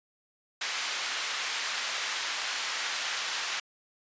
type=band-pass noise; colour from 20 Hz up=pink; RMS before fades=-33 dBFS; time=0.61-3.6 s; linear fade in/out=5 ms; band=1400 to 6400 Hz; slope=12 dB/octave; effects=resampled to 16000 Hz